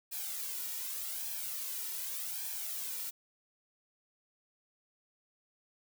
blue noise with flanger, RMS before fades -39 dBFS, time 0.11-3.11 s, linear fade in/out 20 ms, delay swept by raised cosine 1.2 to 2.13 ms, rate 0.85 Hz, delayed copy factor +0.65, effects none

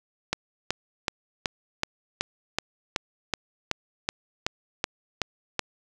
click train, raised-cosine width 0.2 ms, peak -7 dBFS, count 15, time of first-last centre 0.33-5.593 s, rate 2.66 Hz, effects none

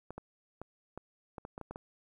clicks, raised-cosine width 1 ms, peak -28 dBFS, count 10, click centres 0.106 / 0.18 / 0.616 / 0.976 / 1.382 / 1.451 / 1.579 / 1.613 / 1.71 / 1.759 s, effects 11-bit

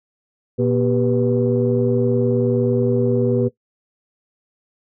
sine tone cluster, 120.3 / 240.6 / 391.6 / 490.6 Hz, B2 / B3 / G4 / B4, -45 / -45 / -2 / -12 cents, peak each -20 dBFS, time 0.58-3.49 s, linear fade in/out 20 ms, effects noise-tail reverb RT60 0.1 s tail -17 dB re dry + tanh soft clip ceiling -6 dBFS

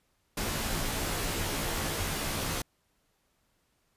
pink noise with comb filter, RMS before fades -32 dBFS, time 0.37-2.62 s, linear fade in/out 5 ms, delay 16 ms, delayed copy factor -0.8, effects pink hiss -73 dBFS RMS until 3.96 s + resampled to 32000 Hz

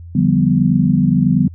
sine chord, G dominant seventh, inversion second, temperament equal, 146.83 / 174.61 / 196 / 246.9 Hz, D3 / F3 / G3 / B3, 0 / 0 / 0 / 0 cents, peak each -16 dBFS, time 0.15-1.48 s, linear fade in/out 5 ms, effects added 85 Hz sine -31 dBFS peak until 1.54 s

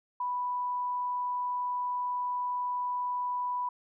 sine tone, 987.8 Hz, B5, in tune, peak -29 dBFS, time 0.2-3.69 s, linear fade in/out 5 ms, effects none

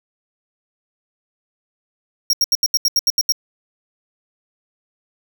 45% pulse tone bursts, 5588 Hz, F8, in tune, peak -13 dBFS, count 10, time 2.3-3.322 s, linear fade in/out 2 ms, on 32 ms, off 78 ms, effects none

